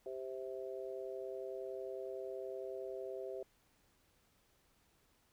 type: harmonic tone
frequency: 130.81 Hz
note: C3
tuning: in tune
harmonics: 3 / 4 / 5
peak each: -44 / -46 / -48 dBFS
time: 0.06-3.43 s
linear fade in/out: 2 ms
effects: pink hiss -73 dBFS RMS until 5.32 s